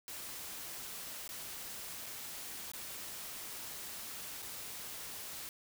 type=noise with dropouts; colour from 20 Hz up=white; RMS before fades=-45 dBFS; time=0.08-5.49 s; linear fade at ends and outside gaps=0 ms; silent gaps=1.277-1.291 / 2.06-2.064 / 2.717-2.735 / 4.421-4.426 s; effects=none